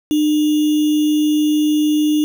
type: tone with sample-and-hold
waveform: sine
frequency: 302.2 Hz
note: D4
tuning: 50 cents sharp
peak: -12 dBFS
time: 0.11-2.24 s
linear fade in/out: 0 ms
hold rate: 3150 Hz
effects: none